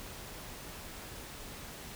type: silence
effects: pink hiss -46 dBFS RMS until 1.95 s